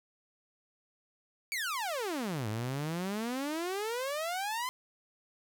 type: exponential two-way sweep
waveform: sawtooth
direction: down then up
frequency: 2344 to 103.83 to 1041 Hz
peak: -29 dBFS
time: 1.52-4.69 s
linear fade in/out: 0 ms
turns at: 2.48 s
effects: none